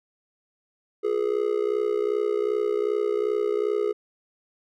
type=tone with amplitude modulation; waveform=triangle; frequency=418 Hz; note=G#4; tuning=11 cents sharp; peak=-16 dBFS; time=1.03-3.93 s; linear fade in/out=20 ms; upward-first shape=sine; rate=62.6 Hz; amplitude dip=90%; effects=none